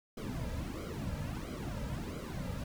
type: noise with flanger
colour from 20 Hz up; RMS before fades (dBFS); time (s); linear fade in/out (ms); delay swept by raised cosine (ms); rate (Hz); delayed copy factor
brown; -39; 0.17-2.64; 5; 1.1 to 2.8; 1.5; -0.85
effects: none